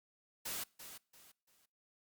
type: noise with echo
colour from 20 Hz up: white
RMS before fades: -41 dBFS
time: 0.45-0.64 s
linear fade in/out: 10 ms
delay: 340 ms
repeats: 3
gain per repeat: -10 dB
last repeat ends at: 1.66 s
effects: noise-tail reverb RT60 0.5 s tail -25 dB re dry + Opus 48 kbps